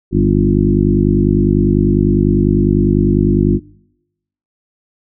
harmonic tone with a mistuned harmonic, 50 Hz, G1, 35 cents sharp, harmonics 1 / 2 / 3 / 4 / 5 / 6 / 7, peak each -17 / -17 / -17 / -17 / -17 / -17 / -17 dBFS, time 0.11-3.6 s, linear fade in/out 50 ms, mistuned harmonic 3, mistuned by +48 cents, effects noise-tail reverb RT60 0.9 s tail -25 dB re dry

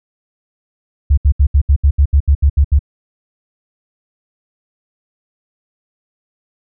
sine tone bursts, 70.8 Hz, C#2, 37 cents sharp, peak -6 dBFS, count 12, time 1.1-2.792 s, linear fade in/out 10 ms, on 75 ms, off 72 ms, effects none

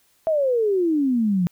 sine exponential sweep, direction down, 660 to 169.7 Hz, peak -17 dBFS, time 0.27-1.47 s, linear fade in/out 0 ms, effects white hiss -62 dBFS RMS until 1.51 s

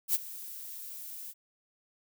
violet noise with ADSR envelope, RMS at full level -25 dBFS, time 0.08-1.34 s, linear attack 65 ms, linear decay 25 ms, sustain -18 dB, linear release 44 ms, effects none

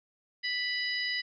harmonic tone, 987.8 Hz, B5, in tune, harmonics 2 / 3 / 4 / 5, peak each -32 / -38 / -39 / -35 dBFS, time 0.43-1.22 s, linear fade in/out 20 ms, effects none

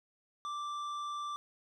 triangle tone with tanh clipping, 1174.7 Hz, D6, in tune, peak -38 dBFS, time 0.45-1.36 s, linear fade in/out 0 ms, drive 14 dB, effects none

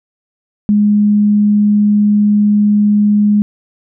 sine tone, 207.7 Hz, G#3, in tune, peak -7 dBFS, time 0.69-3.42 s, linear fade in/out 0 ms, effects none

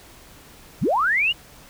sine linear sweep, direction up, 67.6 to 2960 Hz, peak -17 dBFS, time 0.81-1.33 s, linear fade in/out 20 ms, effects pink hiss -47 dBFS RMS until 1.69 s

